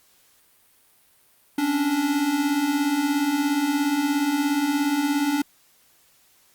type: beating tone pair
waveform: square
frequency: 273.3 / 290.3 Hz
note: C#4 / D4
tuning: -24 / -20 cents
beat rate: 17 Hz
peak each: -28 / -22 dBFS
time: 1.58-5.42 s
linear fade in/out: 5 ms
effects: white hiss -59 dBFS RMS until 6.54 s + Opus 48 kbps